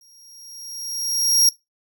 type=tone with exponential growth; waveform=sawtooth; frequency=5610 Hz; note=F8; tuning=7 cents sharp; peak=-9 dBFS; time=0.01-1.49 s; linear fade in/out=2 ms; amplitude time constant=320 ms; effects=noise-tail reverb RT60 0.2 s tail -19 dB re dry